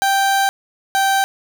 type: tone pair in turn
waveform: 30% pulse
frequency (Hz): 784 / 780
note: G5 / G5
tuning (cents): 0 / -9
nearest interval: unison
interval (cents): 9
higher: first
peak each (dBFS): -11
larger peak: neither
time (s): 0.02-0.49 / 0.95-1.24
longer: first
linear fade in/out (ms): 0
effects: none